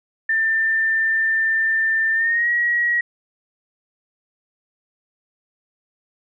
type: tone with pitch glide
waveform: sine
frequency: 1789 to 1906.4 Hz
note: A6 to A#6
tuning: +28 to +38 cents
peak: -16 dBFS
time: 0.29-3.01 s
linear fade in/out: 5 ms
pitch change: +110 cents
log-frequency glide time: 2.14-2.49 s
effects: none